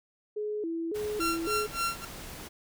sine tone with vibrato, 373.6 Hz, F#4, 17 cents sharp, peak -30 dBFS, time 0.36-1.67 s, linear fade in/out 10 ms, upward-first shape square, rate 1.8 Hz, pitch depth 210 cents each way
pink noise, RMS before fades -43 dBFS, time 0.94-2.49 s, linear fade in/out 20 ms
sawtooth tone with tremolo, 1368 Hz, F6, 36 cents flat, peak -23 dBFS, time 1.2-2.05 s, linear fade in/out 5 ms, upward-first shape sine, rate 3.5 Hz, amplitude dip 100%
effects none

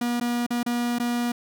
45% pulse tone with dropouts, 240.2 Hz, B3, 48 cents flat, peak -23 dBFS, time 0.01-1.32 s, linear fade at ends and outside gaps 5 ms, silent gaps 0.2-0.21 / 0.465-0.505 / 0.631-0.662 / 0.986-0.998 s, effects none

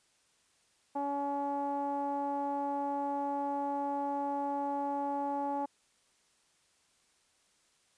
sawtooth tone with low-pass filter, 282.9 Hz, C#4, 35 cents sharp, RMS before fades -34 dBFS, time 0.95-5.66 s, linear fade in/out 10 ms, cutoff 830 Hz, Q 5.7, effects white hiss -70 dBFS RMS until 7.97 s + resampled to 22050 Hz

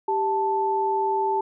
sine tone pair together, 392 / 880 Hz, G4 / A5, 0 / 0 cents, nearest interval octave + major second, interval 1400 cents, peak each -25 / -22 dBFS, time 0.08-1.41 s, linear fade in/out 5 ms, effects none

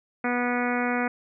harmonic tone, 244.6 Hz, B3, 16 cents flat, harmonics 1 / 2 / 3 / 4 / 5 / 6 / 7 / 8 / 9 / 10, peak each -27 / -31 / -31 / -36 / -35 / -32 / -37 / -35 / -35 / -40 dBFS, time 0.24-1.08 s, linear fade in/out 5 ms, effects none

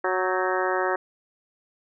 harmonic tone with a mistuned harmonic, 185 Hz, F#3, in tune, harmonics 2 / 3 / 4 / 5 / 6 / 7 / 8 / 9 / 10, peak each -27 / -29 / -30 / -31 / -32 / -32 / -33 / -34 / -34 dBFS, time 0.04-0.96 s, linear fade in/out 5 ms, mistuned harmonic 8, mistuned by +75 cents, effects none

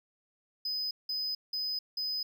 triangle tone bursts, 5020 Hz, D#8, 15 cents sharp, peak -30 dBFS, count 4, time 0.65-2.23 s, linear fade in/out 5 ms, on 260 ms, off 180 ms, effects none

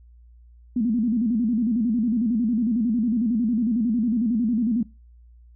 sine tone with vibrato, 229.4 Hz, A#3, 28 cents flat, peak -19 dBFS, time 0.76-4.83 s, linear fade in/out 5 ms, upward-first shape square, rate 11 Hz, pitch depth 120 cents each way, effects noise-tail reverb RT60 0.3 s tail -23 dB re dry + added 59 Hz sine -47 dBFS peak until 5.55 s

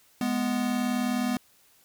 square tone pair together, 207.7 / 247.3 Hz, G#3 / B3, 0 / +3 cents, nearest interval minor third, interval 303 cents, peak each -31 / -27 dBFS, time 0.21-1.37 s, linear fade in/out 2 ms, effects white hiss -61 dBFS RMS until 1.84 s

